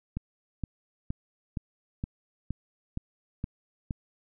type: click train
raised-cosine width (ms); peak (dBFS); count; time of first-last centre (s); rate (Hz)
5; -19; 9; 0.17-3.908; 2.14
effects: none